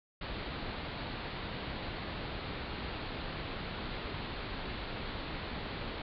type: low-pass noise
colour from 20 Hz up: pink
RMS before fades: -40 dBFS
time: 0.21-6.02 s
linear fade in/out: 5 ms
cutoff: 4500 Hz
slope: 96 dB/octave
effects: none